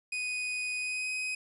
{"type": "tone with pitch glide", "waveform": "40% pulse", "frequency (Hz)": [2489, 2514], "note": ["D#7", "D#7"], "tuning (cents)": [0, 17], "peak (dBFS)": -31, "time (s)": [0.12, 1.35], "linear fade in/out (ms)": 5, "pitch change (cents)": 17, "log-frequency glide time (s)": [0.77, 1.1], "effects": ["resampled to 24000 Hz", "10-bit"]}